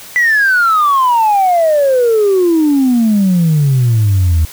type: exponential sweep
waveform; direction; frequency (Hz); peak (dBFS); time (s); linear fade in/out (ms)
sine; down; 1994 to 77.6; -6; 0.16-4.45; 0
effects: tanh soft clip ceiling -5 dBFS + white hiss -33 dBFS RMS until 4.52 s